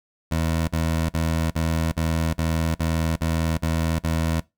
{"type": "tone bursts", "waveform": "20% pulse", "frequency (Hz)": 81.3, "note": "E2", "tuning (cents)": -23, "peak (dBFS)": -16, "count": 10, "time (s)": [0.31, 4.406], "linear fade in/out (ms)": 10, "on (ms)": 370, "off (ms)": 44, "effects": ["noise-tail reverb RT60 0.2 s tail -21 dB re dry"]}